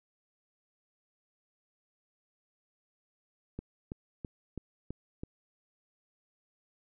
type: click train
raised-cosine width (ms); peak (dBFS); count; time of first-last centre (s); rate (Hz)
3; -25; 6; 3.59-5.235; 3.04
effects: none